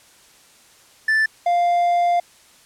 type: tone pair in turn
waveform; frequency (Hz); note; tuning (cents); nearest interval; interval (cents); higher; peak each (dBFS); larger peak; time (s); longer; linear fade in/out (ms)
triangle; 1760 / 698.5; A6 / F5; 0 / 0; octave + major third; 1600; first; -13; neither; 1.08-1.26 / 1.46-2.2; second; 5
effects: white hiss -51 dBFS RMS until 2.65 s + low-pass 10000 Hz 12 dB/octave